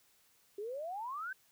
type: exponential sweep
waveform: sine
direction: up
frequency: 392 to 1592 Hz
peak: -38 dBFS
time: 0.58-1.33 s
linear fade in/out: 5 ms
effects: white hiss -69 dBFS RMS until 1.51 s